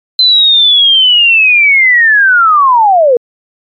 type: linear sweep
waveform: sine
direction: down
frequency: 4074 to 460 Hz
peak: -3 dBFS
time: 0.19-3.17 s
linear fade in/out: 2 ms
effects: MP3 96 kbps